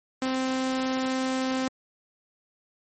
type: tone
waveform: sawtooth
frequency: 260.7 Hz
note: C4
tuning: 6 cents flat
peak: -21 dBFS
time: 0.22-1.68 s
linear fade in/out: 2 ms
effects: MP3 32 kbps